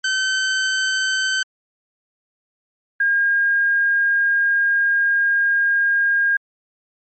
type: tone pair in turn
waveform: sawtooth / sine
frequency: 1537 / 1618.4 Hz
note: G6 / G#6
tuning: -35 / -45 cents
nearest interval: minor second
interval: 90 cents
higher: second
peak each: -14 dBFS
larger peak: neither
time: 0.04-1.43 / 3-6.37 s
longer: second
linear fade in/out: 5 ms
effects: MP3 32 kbps